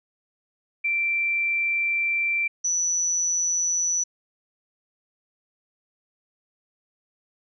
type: tone pair in turn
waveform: sine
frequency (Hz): 2349 / 5935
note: D7 / F#8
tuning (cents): 0 / +4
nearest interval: octave + major third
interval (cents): 1604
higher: second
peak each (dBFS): -21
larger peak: neither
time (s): 0.84-2.48 / 2.64-4.04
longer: first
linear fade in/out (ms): 10
effects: none